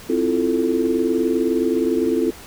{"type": "chord", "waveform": "sine", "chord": "F major seventh", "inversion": "second", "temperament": "equal", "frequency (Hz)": [261.6, 329.6, 349.2, 440], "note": ["C4", "E4", "F4", "A4"], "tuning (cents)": [0, 0, 0, 0], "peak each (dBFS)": -22, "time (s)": [0.09, 2.31], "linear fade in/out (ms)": 10, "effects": ["pink hiss -40 dBFS RMS until 2.46 s"]}